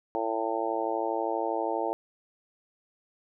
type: harmonic tone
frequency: 112.4 Hz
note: A2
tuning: 37 cents sharp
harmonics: 3 / 4 / 5 / 6 / 7 / 8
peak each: -34 / -34 / -34 / -34 / -34 / -34 dBFS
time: 0.15-1.93 s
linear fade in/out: 0 ms
effects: none